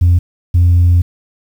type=tone pair in turn; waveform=sine; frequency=87.31 / 87.31 Hz; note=F2 / F2; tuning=0 / 0 cents; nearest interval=unison; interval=0 cents; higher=neither; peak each=-4 dBFS; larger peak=neither; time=0.01-0.19 / 0.54-1.02 s; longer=second; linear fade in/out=10 ms; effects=tanh soft clip ceiling -4 dBFS + 7-bit